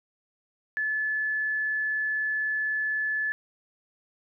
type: tone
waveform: sine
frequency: 1728 Hz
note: A6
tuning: 32 cents flat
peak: -25 dBFS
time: 0.77-3.32 s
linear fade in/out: 0 ms
effects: none